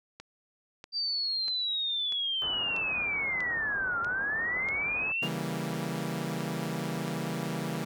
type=click train; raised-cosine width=0.2 ms; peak=-26 dBFS; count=8; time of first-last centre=0.2-4.687 s; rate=1.56 Hz
type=linear two-way sweep; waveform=sine; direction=down then up; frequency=4700 to 1362 to 2840 Hz; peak=-28 dBFS; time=0.92-5.29 s; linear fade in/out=50 ms; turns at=4 s
type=low-pass noise; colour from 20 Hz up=white; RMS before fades=-42 dBFS; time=2.42-5.12 s; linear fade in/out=0 ms; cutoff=1600 Hz; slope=48 dB/octave
type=chord; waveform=sawtooth; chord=C# diminished seventh; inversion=none; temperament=equal; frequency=138.59 / 164.81 / 196 / 233.1 Hz; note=C#3 / E3 / G3 / Bb3; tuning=0 / 0 / 0 / 0 cents; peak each=-34 / -31 / -34 / -34 dBFS; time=5.22-7.85 s; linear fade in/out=10 ms
effects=none